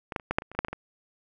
clicks, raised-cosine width 0.5 ms, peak -19 / -12 / -30 / -12 / -7 / -24 / -28 / -30 / -9 / -13 / -21 / -19 dBFS, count 12, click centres 0.122 / 0.162 / 0.198 / 0.31 / 0.385 / 0.421 / 0.516 / 0.55 / 0.59 / 0.648 / 0.684 / 0.73 s, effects none

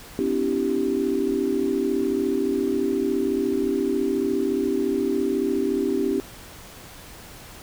sine tone cluster, 253.1 / 287.3 / 330.7 / 389.8 Hz, B3 / D4 / E4 / G4, +43 / -38 / +6 / -10 cents, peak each -27 / -26 / -28 / -24 dBFS, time 0.19-6.2 s, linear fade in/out 0 ms, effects pink hiss -43 dBFS RMS until 7.62 s

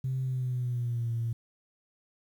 sine tone with pitch glide, 130.81 to 115.87 Hz, C3 to A#2, 0 to -10 cents, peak -27 dBFS, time 0.04-1.33 s, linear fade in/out 5 ms, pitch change -210 cents, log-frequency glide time 0.22-1.12 s, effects tanh soft clip ceiling -24 dBFS + 10-bit

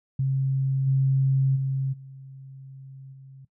sine tone with level steps, 134.4 Hz, C3, 47 cents sharp, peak -21 / -18 / -23 / -40 / -43 dBFS, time 0.19-3.45 s, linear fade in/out 5 ms, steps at 0.86 / 1.55 / 1.92 / 3.12 s, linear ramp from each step 20 ms, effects noise-tail reverb RT60 0.1 s tail -17 dB re dry

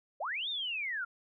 sine linear two-way sweep, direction up then down, 493.9 to 3729 to 1351 Hz, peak -33 dBFS, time 0.2-1.05 s, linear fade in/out 10 ms, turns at 0.49 s, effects none

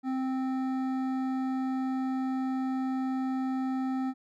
sine tone with hard clipping, 261.6 Hz, C4, in tune, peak -30 dBFS, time 0.03-4.14 s, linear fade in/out 50 ms, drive 11 dB, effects none

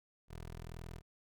15% pulse tone, 41.2 Hz, E1, in tune, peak -39 dBFS, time 0.28-1.02 s, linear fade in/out 50 ms, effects none

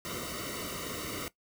pink noise with comb filter, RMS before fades -38 dBFS, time 0.05-1.28 s, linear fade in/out 0 ms, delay 1.2 ms, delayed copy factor -0.95, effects noise-tail reverb RT60 0.1 s tail -17 dB re dry

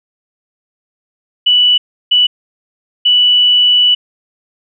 sine tone bursts at uneven times, 2960 Hz, F#7, in tune, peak -6 dBFS, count 3, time 1.46-1.78 / 2.11-2.27 / 3.05-3.95 s, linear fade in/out 10 ms, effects none

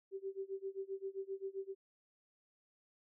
sine tone with tremolo, 388.2 Hz, G4, 17 cents flat, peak -37 dBFS, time 0.11-1.75 s, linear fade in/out 50 ms, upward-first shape sine, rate 7.6 Hz, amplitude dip 95%, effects none

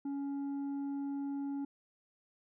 sine tone with tanh clipping, 279.8 Hz, C#4, 16 cents sharp, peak -36 dBFS, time 0.05-1.65 s, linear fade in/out 5 ms, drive 5 dB, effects none

